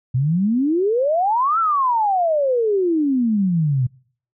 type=exponential two-way sweep; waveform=sine; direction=up then down; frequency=121.4 to 1367 to 121.4 Hz; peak=-15 dBFS; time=0.14-3.87 s; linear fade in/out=10 ms; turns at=1.59 s; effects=noise-tail reverb RT60 0.5 s tail -24 dB re dry